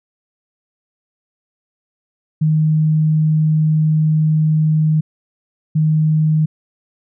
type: tone pair in turn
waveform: sine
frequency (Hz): 155.56 / 155.56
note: D#3 / D#3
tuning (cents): 0 / 0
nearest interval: unison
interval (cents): 0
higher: neither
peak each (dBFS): -11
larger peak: neither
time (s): 2.41-5.01 / 5.75-6.46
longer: first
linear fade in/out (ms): 10
effects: none